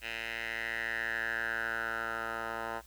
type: tone with band-pass filter sweep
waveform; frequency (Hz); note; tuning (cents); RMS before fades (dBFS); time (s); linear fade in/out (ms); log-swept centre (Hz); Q
10% pulse; 114; A#2; -38; -36; 0.01-2.82; 50; 2400 to 1100; 5.4
effects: added 57 Hz sine -56 dBFS peak until 2.86 s + white hiss -60 dBFS RMS until 2.86 s